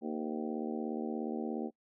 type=harmonic tone with a mistuned harmonic; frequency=77 Hz; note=D#2; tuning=17 cents flat; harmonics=3 / 4 / 5 / 6 / 7 / 8 / 9 / 10; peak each=-37 / -40 / -41 / -45 / -47 / -51 / -51 / -47 dBFS; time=0.01-1.71 s; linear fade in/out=50 ms; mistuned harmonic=7; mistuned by=-55 cents; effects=noise-tail reverb RT60 0.1 s tail -25 dB re dry